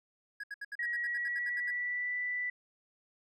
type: tone bursts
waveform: triangle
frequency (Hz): 1661.2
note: G#6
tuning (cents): 0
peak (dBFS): -36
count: 13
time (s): 0.4-1.708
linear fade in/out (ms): 5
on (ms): 36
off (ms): 70
type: tone with pitch glide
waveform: sine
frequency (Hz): 1907 to 1977.7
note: A#6 to B6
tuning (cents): +39 to +2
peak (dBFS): -32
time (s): 0.79-2.5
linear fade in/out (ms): 5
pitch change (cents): +63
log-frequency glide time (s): 0.91-2.15
effects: none